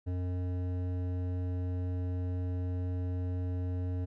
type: tone with hard clipping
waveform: sine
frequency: 90.2 Hz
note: F#2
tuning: 44 cents flat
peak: -33 dBFS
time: 0.06-4.06 s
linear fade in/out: 20 ms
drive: 12 dB
effects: none